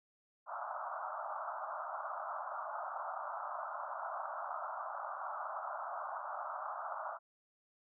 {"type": "band-pass noise", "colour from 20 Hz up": "white", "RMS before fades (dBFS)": -42, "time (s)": [0.46, 7.19], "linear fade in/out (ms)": 50, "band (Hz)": [600, 1400], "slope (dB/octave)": 96, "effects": []}